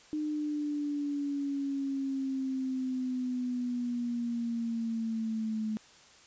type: exponential sweep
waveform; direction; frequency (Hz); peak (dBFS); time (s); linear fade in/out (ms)
sine; down; 305.1 to 215.9; -30; 0.13-5.77; 0
effects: white hiss -57 dBFS RMS until 6.26 s + resampled to 16000 Hz